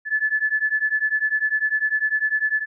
sine beating tone pair, 1726 / 1736 Hz, A6 / A6, -34 / -24 cents, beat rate 10 Hz, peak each -22 dBFS, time 0.05-2.66 s, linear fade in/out 50 ms, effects none

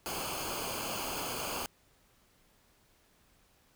pink noise with comb filter, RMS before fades -37 dBFS, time 0.06-1.66 s, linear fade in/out 0 ms, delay 0.53 ms, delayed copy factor -0.75, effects pink hiss -67 dBFS RMS until 3.75 s

